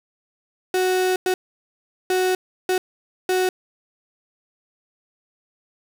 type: tone bursts at uneven times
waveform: 35% pulse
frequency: 370 Hz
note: F#4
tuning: in tune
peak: -16 dBFS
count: 5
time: 0.74-1.16 / 1.26-1.34 / 2.1-2.35 / 2.69-2.78 / 3.29-3.49 s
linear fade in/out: 2 ms
effects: none